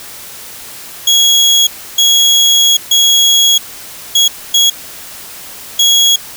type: tone bursts at uneven times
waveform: 30% pulse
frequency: 3322 Hz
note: G#7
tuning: in tune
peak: -3 dBFS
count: 6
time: 1.07-1.67 / 1.98-2.77 / 2.91-3.58 / 4.15-4.28 / 4.54-4.7 / 5.79-6.16 s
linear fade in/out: 5 ms
effects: white hiss -30 dBFS RMS until 6.36 s